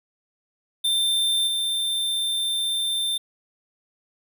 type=tone with level steps; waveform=square; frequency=3581 Hz; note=A7; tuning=30 cents sharp; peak=-20 / -23 dBFS; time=0.84-3.18 s; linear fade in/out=10 ms; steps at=1.47 s; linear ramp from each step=5 ms; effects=none